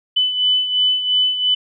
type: beating tone pair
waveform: sine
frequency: 3000 / 3002.9 Hz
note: F#7 / F#7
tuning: +23 / +25 cents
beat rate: 2.9 Hz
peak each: -15 / -22 dBFS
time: 0.16-1.55 s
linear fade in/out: 10 ms
effects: none